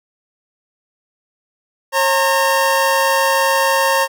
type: tone pair together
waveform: 25% pulse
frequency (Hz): 540.9 / 916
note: C#5 / A#5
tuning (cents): -43 / -31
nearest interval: major sixth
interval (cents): 912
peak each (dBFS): -12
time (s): 1.92-4.08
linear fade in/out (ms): 50
effects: none